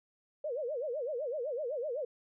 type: tone with vibrato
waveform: sine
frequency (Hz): 540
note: C#5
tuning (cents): -45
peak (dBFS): -33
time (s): 0.44-2.05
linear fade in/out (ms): 5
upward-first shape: sine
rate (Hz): 7.9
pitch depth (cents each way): 260
effects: none